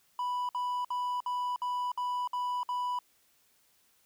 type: tone bursts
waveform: triangle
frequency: 987.8 Hz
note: B5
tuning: in tune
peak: -28 dBFS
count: 8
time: 0.19-2.989 s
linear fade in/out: 2 ms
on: 300 ms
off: 57 ms
effects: white hiss -68 dBFS RMS until 4.05 s